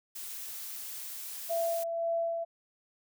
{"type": "noise", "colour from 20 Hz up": "blue", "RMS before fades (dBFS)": -41, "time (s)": [0.15, 1.84], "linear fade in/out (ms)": 10}
{"type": "tone with tremolo", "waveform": "sine", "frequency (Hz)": 670, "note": "E5", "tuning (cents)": 28, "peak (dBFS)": -27, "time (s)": [1.49, 2.45], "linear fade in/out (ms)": 20, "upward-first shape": "sine", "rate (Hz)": 1.9, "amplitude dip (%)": 40}
{"effects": []}